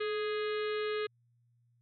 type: harmonic tone with a mistuned harmonic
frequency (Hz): 415.3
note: G#4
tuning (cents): 0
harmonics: 1 / 3 / 4 / 5 / 6 / 7 / 8 / 9 / 10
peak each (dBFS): -32 / -42 / -44 / -46 / -48 / -49 / -50 / -51 / -52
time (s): 0-1.07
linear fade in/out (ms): 10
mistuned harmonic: 1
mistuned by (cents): +49
effects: added 119 Hz sine -67 dBFS peak until 1.81 s